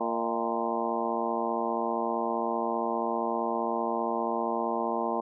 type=harmonic tone with a mistuned harmonic; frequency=115.2 Hz; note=A#2; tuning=20 cents flat; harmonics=2 / 3 / 4 / 5 / 6 / 7 / 8 / 9; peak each=-35 / -35 / -35 / -35 / -35 / -35 / -35 / -35 dBFS; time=0-5.21 s; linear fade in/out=10 ms; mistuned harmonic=5; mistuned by=+73 cents; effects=none